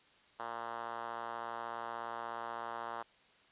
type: tone with band-pass filter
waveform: 5% pulse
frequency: 116.54 Hz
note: A#2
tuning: in tune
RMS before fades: -42 dBFS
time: 0.39-3.03 s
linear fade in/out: 10 ms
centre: 1000 Hz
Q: 1.4
effects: white hiss -65 dBFS RMS until 3.51 s + resampled to 8000 Hz